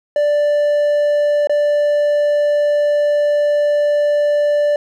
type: tone with dropouts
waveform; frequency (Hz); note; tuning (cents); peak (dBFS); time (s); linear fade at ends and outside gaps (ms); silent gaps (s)
triangle; 587.3; D5; 0; -10; 0.16-4.76; 2; 1.472-1.495
effects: none